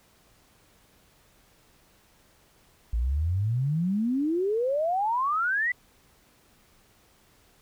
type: exponential sweep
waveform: sine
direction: up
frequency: 54 to 2016 Hz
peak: -23 dBFS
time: 2.93-5.72 s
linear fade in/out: 5 ms
effects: pink hiss -61 dBFS RMS until 7.61 s